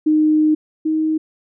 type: tone pair in turn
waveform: sine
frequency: 308 / 313.9 Hz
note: D#4 / D#4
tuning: -17 / +15 cents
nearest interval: unison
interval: 32 cents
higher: second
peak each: -11 / -15 dBFS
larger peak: first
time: 0.06-0.55 / 0.85-1.18 s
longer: first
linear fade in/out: 10 ms
effects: none